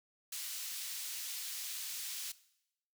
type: high-pass noise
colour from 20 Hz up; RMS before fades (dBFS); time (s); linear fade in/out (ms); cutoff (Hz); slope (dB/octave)
pink; -42; 0.32-2.32; 5; 3700; 12
effects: noise-tail reverb RT60 0.8 s tail -18 dB re dry